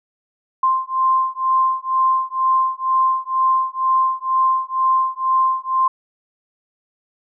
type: beating tone pair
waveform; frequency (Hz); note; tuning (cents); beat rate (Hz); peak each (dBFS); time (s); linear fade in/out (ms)
sine; 1046.5 / 1048.6; C6 / C6; 0 / +3; 2.1; -18; 0.63-5.88; 5
effects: none